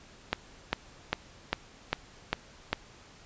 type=click train; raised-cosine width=0.3 ms; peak=-10 dBFS; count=7; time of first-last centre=0.33-2.73 s; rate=2.5 Hz; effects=pink hiss -54 dBFS RMS until 3.25 s + resampled to 16000 Hz